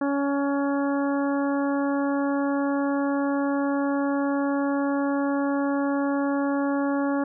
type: harmonic tone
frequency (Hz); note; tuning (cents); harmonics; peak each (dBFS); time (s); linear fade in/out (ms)
280.6; C#4; +21; 1 / 2 / 3 / 4 / 5 / 6; -23 / -29 / -33 / -35 / -37 / -39; 0.01-7.24; 5
effects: none